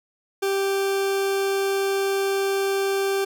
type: tone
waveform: 40% pulse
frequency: 391.9 Hz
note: G4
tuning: in tune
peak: -20 dBFS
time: 0.42-3.25 s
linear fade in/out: 10 ms
effects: none